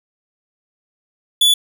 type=tone; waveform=45% pulse; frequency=3446 Hz; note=A7; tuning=37 cents flat; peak=-10 dBFS; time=1.41-1.54 s; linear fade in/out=5 ms; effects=none